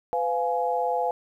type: chord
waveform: sine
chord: F diminished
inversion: second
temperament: just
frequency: 502.9 / 698.5 / 838.1 Hz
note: Cb5 / F5 / Ab5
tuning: +31 / 0 / +16 cents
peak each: -27 dBFS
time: 0.13-1.11 s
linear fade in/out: 0 ms
effects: 10-bit